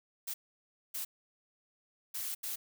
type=noise bursts at uneven times; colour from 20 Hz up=blue; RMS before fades=-38 dBFS; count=4; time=0.27-0.34 / 0.94-1.05 / 2.14-2.35 / 2.43-2.56 s; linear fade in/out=10 ms; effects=none